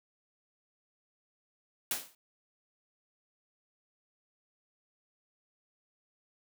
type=noise with exponential decay; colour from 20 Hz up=white; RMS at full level=-29 dBFS; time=1.91-2.15 s; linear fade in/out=2 ms; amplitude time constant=52 ms; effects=high-pass 150 Hz 12 dB/octave